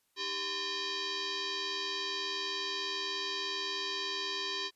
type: tone with frequency modulation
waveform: sine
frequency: 394.3 Hz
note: G4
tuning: 10 cents sharp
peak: -33 dBFS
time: 0.16-4.71 s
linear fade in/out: 50 ms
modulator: 707 Hz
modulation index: 6.7
effects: white hiss -75 dBFS RMS until 4.75 s + resampled to 32000 Hz